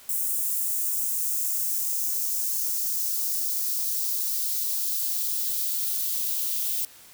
violet noise with high-pass filter sweep, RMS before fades -27 dBFS, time 0.09-6.85 s, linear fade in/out 2 ms, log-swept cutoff 8200 to 3100 Hz, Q 1.6, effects white hiss -50 dBFS RMS until 7.13 s

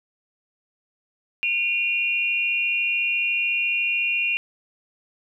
sine tone pair together, 2432 / 2766 Hz, D#7 / F7, -40 / -17 cents, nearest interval major second, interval 223 cents, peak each -23 dBFS, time 1.43-4.37 s, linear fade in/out 0 ms, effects none

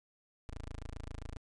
15% pulse tone, 27.5 Hz, A0, in tune, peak -36 dBFS, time 0.49-1.37 s, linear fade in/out 0 ms, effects resampled to 22050 Hz

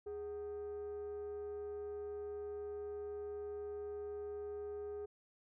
sine tone with frequency modulation, 413 Hz, G#4, 10 cents flat, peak -39 dBFS, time 0.06-5.06 s, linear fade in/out 10 ms, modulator 337 Hz, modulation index 0.27, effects tanh soft clip ceiling -40 dBFS

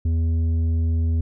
sine tone with tanh clipping, 82 Hz, E2, 9 cents flat, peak -19 dBFS, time 0.05-1.21 s, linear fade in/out 5 ms, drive 7 dB, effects none

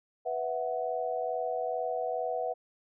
sine chord, B suspended fourth, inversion none, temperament just, 493.9 / 658.5 / 740.8 Hz, B4 / E5 / F#5, 0 / -2 / +2 cents, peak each -34 dBFS, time 0.25-2.54 s, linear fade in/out 20 ms, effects none

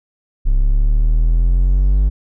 triangle exponential sweep, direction up, 32.84 to 50.7 Hz, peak -8 dBFS, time 0.45-2.1 s, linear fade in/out 20 ms, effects none

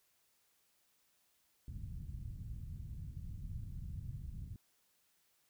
white low-pass noise, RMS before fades -45 dBFS, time 1.68-4.56 s, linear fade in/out 2 ms, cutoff 130 Hz, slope 24 dB/octave, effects white hiss -75 dBFS RMS until 5.49 s

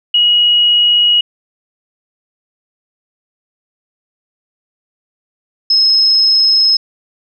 sine tone pair in turn, 2901 / 5169 Hz, F#7 / E8, -35 / -35 cents, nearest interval minor seventh, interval 1000 cents, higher second, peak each -7 dBFS, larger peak neither, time 0.14-1.21 / 5.7-6.77 s, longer neither, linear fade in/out 5 ms, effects none

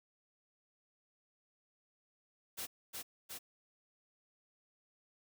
white noise with echo, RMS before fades -42 dBFS, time 2.57-2.67 s, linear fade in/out 20 ms, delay 360 ms, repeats 2, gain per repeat -2 dB, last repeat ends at 3.39 s, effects none

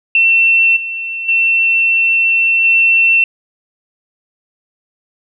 sine tone with level steps, 2697 Hz, E7, 39 cents sharp, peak -7 / -19 / -9 / -7 dBFS, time 0.15-3.24 s, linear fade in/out 2 ms, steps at 0.76 / 1.28 / 2.64 s, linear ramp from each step 10 ms, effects none

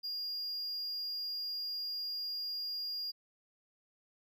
triangle tone, 4828 Hz, D8, 47 cents sharp, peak -35 dBFS, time 0.03-3.12 s, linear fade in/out 20 ms, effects none

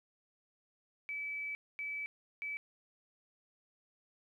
sine tone bursts at uneven times, 2300 Hz, D7, 37 cents flat, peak -37 dBFS, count 3, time 1.09-1.55 / 1.79-2.06 / 2.42-2.57 s, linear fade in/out 0 ms, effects 12-bit

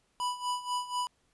square tone with tremolo, 987.8 Hz, B5, in tune, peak -29 dBFS, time 0.2-1.07 s, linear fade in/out 0 ms, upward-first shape sine, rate 4.1 Hz, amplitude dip 80%, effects pink hiss -72 dBFS RMS until 1.33 s + resampled to 24000 Hz

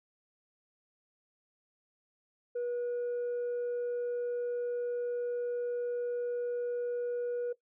sine tone, 483.9 Hz, B4, 35 cents flat, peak -29 dBFS, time 2.55-7.53 s, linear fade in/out 10 ms, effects noise-tail reverb RT60 0.1 s tail -17 dB re dry + tanh soft clip ceiling -30 dBFS

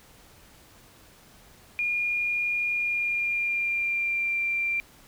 sine tone with pitch glide, 2424 to 2367 Hz, D#7 to D7, -46 to +13 cents, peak -24 dBFS, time 1.79-4.8 s, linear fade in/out 0 ms, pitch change -41 cents, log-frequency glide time 2.69-4.39 s, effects pink hiss -54 dBFS RMS until 5.07 s

